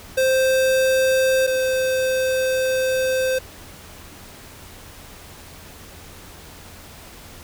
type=tone pair in turn; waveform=square; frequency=523.3 / 519.1 Hz; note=C5 / C5; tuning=0 / -14 cents; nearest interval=unison; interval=14 cents; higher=first; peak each=-16 / -19 dBFS; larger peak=first; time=0.17-1.47 / 1.47-3.39 s; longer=second; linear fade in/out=10 ms; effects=added 85 Hz sine -48 dBFS peak until 7.43 s + pink hiss -42 dBFS RMS until 7.43 s